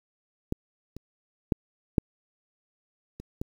clicks, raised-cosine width 3 ms, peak -14 / -27 / -9 / -7 / -27 / -18 dBFS, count 6, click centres 0.524 / 0.966 / 1.522 / 1.982 / 3.2 / 3.415 s, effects 8-bit

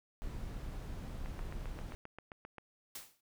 brown noise, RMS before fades -42 dBFS, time 0.22-1.95 s, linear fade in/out 0 ms
click train, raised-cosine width 0.5 ms, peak -32 dBFS, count 11, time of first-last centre 1.26-2.583 s, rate 7.56 Hz
white noise with exponential decay, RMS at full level -42 dBFS, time 2.95-3.21 s, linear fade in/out 5 ms, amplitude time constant 56 ms
effects none

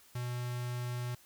square tone with notch filter, 122.6 Hz, B2, 12 cents flat, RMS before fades -37 dBFS, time 0.15-1.15 s, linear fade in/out 5 ms, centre 450 Hz, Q 1.4, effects white hiss -61 dBFS RMS until 1.25 s

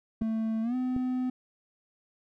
triangle tone with pitch glide, 222.2 to 253.8 Hz, A3 to B3, +17 to +47 cents, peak -25 dBFS, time 0.21-1.3 s, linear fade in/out 5 ms, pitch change +230 cents, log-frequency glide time 0.62-0.75 s
clicks, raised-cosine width 3 ms, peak -24 dBFS, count 2, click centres 0.22 / 0.964 s
effects none

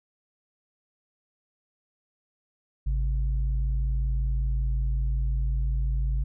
sine tone pair together, 52.7 / 133 Hz, G#1 / C3, +26 / +29 cents, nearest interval octave + major third, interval 1603 cents, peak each -23 / -34 dBFS, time 2.86-6.24 s, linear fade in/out 10 ms, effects none

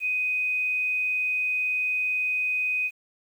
sine tone, 2501 Hz, D#7, 8 cents sharp, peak -23 dBFS, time 0-2.91 s, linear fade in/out 50 ms, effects 9-bit

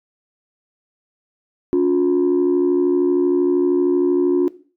sine tone pair together, 284.3 / 357.2 Hz, C#4 / F4, +44 / +39 cents, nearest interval major third, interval 395 cents, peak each -16 / -13 dBFS, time 1.73-4.48 s, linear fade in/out 0 ms, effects noise-tail reverb RT60 0.4 s tail -18 dB re dry + tanh soft clip ceiling -10 dBFS

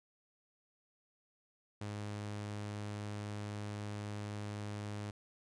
sawtooth tone, 103.83 Hz, G#2, in tune, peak -36 dBFS, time 1.81-5.11 s, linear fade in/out 5 ms, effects resampled to 22050 Hz

